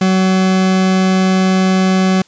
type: tone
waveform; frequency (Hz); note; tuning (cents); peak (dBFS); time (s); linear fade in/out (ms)
40% pulse; 187.9; F#3; +27; -9; 0.01-2.22; 5
effects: white hiss -49 dBFS RMS until 2.27 s + resampled to 16000 Hz